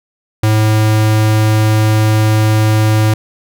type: tone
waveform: square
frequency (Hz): 108.3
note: A2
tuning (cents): -27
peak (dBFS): -9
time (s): 0.43-3.14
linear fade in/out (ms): 5
effects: none